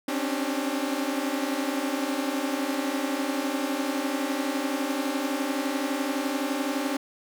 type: tone cluster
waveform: sawtooth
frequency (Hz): 265.1 / 276.9 / 296.8 / 387.8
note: C4 / C#4 / D4 / G4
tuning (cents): +23 / -2 / +18 / -19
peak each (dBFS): -27 / -27 / -27 / -34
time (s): 0.08-6.97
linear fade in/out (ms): 5
effects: none